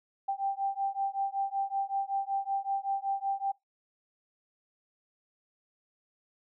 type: beating tone pair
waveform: sine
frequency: 784 / 789.3 Hz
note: G5 / G5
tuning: 0 / +12 cents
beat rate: 5.3 Hz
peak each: -32 / -32 dBFS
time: 0.28-3.52 s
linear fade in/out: 10 ms
effects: noise-tail reverb RT60 0.2 s tail -23 dB re dry